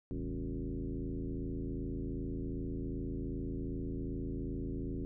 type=tone with frequency modulation; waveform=sine; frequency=110 Hz; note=A2; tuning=in tune; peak=-35 dBFS; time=0.11-5.05 s; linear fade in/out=0 ms; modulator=82.6 Hz; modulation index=3.1; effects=none